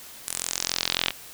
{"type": "tone with band-pass filter sweep", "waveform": "sawtooth", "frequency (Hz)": 43.65, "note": "F1", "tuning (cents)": 0, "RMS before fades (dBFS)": -29, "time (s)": [0.27, 1.11], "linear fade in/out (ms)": 10, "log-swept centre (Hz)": [9900, 3100], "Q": 2.5, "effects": ["white hiss -44 dBFS RMS until 1.33 s"]}